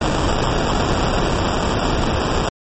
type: noise with sample-and-hold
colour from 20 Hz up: pink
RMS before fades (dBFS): -18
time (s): 0.01-2.49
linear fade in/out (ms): 5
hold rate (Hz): 2100
effects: MP3 32 kbps